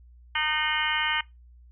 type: harmonic tone with a mistuned harmonic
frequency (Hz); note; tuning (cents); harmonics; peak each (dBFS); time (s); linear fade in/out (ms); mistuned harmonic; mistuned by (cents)
306.6; D#4; -25; 3 / 4 / 5 / 6 / 7 / 8 / 9 / 10; -32 / -34 / -32 / -31 / -30 / -34 / -33 / -32; 0.35-1.21; 5; 9; +66
effects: noise-tail reverb RT60 0.2 s tail -21 dB re dry + added 60 Hz sine -49 dBFS peak until 1.71 s